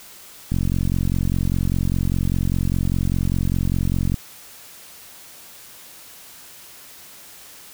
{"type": "click train", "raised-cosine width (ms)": 5, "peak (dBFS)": -9, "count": 164, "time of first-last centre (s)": [0.52, 4.142], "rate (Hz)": 45, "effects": ["white hiss -43 dBFS RMS until 7.73 s"]}